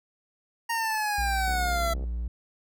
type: exponential sweep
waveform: 25% pulse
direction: down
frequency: 932.3 to 665 Hz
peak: -22 dBFS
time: 0.69-1.94 s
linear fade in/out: 10 ms
type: tone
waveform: triangle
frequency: 58.6 Hz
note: A#1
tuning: 10 cents sharp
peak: -26 dBFS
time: 1.18-2.28 s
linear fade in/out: 5 ms
type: click train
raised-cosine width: 2 ms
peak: -29 dBFS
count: 39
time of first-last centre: 1.48-2.04 s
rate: 67.9 Hz
effects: none